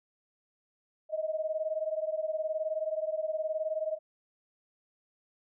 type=beating tone pair; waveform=sine; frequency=622.3 / 641.3 Hz; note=D#5 / E5; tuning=0 / -48 cents; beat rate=19 Hz; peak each=-32 / -34 dBFS; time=1.09-3.99 s; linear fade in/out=50 ms; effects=none